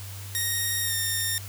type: tone with pitch glide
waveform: 5% pulse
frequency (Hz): 1864.7 to 1828.4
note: A#6 to A#6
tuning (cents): 0 to -34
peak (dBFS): -15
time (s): 0.35-1.38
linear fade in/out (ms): 0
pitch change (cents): -34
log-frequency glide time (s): 0.83-0.93
effects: added 98 Hz sine -37 dBFS peak until 1.48 s + white hiss -43 dBFS RMS until 1.48 s